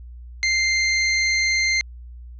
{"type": "tone", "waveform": "sawtooth", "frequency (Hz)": 2092, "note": "C7", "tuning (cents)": -1, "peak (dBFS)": -14, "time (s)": [0.43, 1.81], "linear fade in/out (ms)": 0, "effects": ["added 60 Hz sine -36 dBFS peak until 2.39 s", "resampled to 16000 Hz"]}